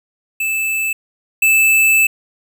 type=tone pair in turn; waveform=square; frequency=2630 / 2630 Hz; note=E7 / E7; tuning=-5 / -5 cents; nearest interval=unison; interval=0 cents; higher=neither; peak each=-17 / -10 dBFS; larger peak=second; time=0.4-0.93 / 1.42-2.07 s; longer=second; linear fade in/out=5 ms; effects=8-bit